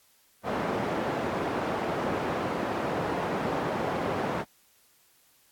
white band-pass noise, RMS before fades -30 dBFS, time 0.43-4.45 s, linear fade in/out 50 ms, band 130 to 790 Hz, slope 12 dB/octave, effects white hiss -63 dBFS RMS until 5.51 s + AAC 64 kbps

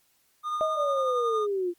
triangle tone with tremolo, 1221 Hz, D#6, 33 cents flat, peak -24 dBFS, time 0.43-1.47 s, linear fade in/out 50 ms, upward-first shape sine, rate 11 Hz, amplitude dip 30%
sine tone with exponential decay, 629 Hz, D#5, 19 cents sharp, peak -22 dBFS, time 0.61-1.17 s, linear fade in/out 0 ms, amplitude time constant 120 ms
sine linear sweep, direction down, 600 to 340.6 Hz, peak -25 dBFS, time 0.75-1.74 s, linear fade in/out 50 ms
effects white hiss -67 dBFS RMS until 1.78 s + Opus 48 kbps

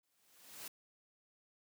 white noise with exponential growth, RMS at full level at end -45 dBFS, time 0.03-0.68 s, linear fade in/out 5 ms, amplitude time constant 140 ms, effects high-pass 100 Hz 12 dB/octave

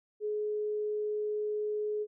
sine tone, 422.1 Hz, G#4, 28 cents sharp, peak -30 dBFS, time 0.2-2.07 s, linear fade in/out 50 ms, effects none

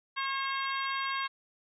harmonic tone, 541 Hz, C#5, 42 cents flat, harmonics 2 / 3 / 4 / 5 / 6 / 7 / 8, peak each -33 / -37 / -39 / -41 / -43 / -44 / -45 dBFS, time 0.16-1.28 s, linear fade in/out 20 ms, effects none

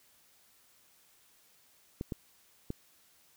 clicks, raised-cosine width 3 ms, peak -22 dBFS, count 3, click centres 2.011 / 2.122 / 2.704 s, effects white hiss -65 dBFS RMS until 3.36 s

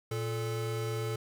square tone pair together, 115.7 / 436.3 Hz, A#2 / A4, -13 / -15 cents, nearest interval octave + major seventh, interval 2298 cents, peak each -34 / -37 dBFS, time 0.11-1.16 s, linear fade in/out 5 ms, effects none

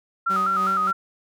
sine tone with vibrato, 1307 Hz, E6, 15 cents flat, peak -19 dBFS, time 0.26-0.93 s, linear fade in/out 10 ms, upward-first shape square, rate 4.9 Hz, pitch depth 74 cents each way
sawtooth tone with tremolo, 190.3 Hz, F#3, 49 cents sharp, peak -25 dBFS, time 0.29-0.92 s, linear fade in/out 20 ms, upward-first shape sine, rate 3.4 Hz, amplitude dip 50%
effects none

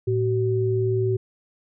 sine tone pair together, 112.32 / 379.1 Hz, A2 / F#4, +36 / +42 cents, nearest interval octave + major sixth, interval 2106 cents, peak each -22 / -22 dBFS, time 0.07-1.17 s, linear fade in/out 10 ms, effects none

